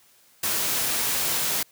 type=noise; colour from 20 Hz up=white; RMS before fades=-25 dBFS; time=0.43-1.63 s; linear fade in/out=5 ms; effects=white hiss -58 dBFS RMS until 1.71 s + high-pass 80 Hz 12 dB/octave